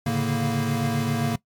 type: tone cluster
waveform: square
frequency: 109.2 / 139.4 / 147 / 231.5 Hz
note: A2 / C#3 / D3 / A#3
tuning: -13 / +10 / +2 / -12 cents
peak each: -30 / -28 / -30 / -26 dBFS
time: 0.06-1.36 s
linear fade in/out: 5 ms
effects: noise-tail reverb RT60 0.1 s tail -20 dB re dry + MP3 96 kbps